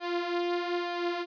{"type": "tone with flanger", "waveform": "sawtooth", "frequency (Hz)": 349.2, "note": "F4", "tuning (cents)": 0, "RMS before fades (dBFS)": -31, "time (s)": [0, 1.26], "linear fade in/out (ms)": 50, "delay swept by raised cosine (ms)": [1.6, 6.1], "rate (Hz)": 1.1, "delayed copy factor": 0.55, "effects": ["resampled to 11025 Hz"]}